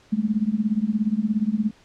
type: tone with tremolo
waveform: sine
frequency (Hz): 213.7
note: G#3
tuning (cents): +50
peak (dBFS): -15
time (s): 0.12-1.71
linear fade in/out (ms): 10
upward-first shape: triangle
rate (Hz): 17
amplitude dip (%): 100
effects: pink hiss -55 dBFS RMS until 1.84 s + low-pass 6000 Hz 12 dB/octave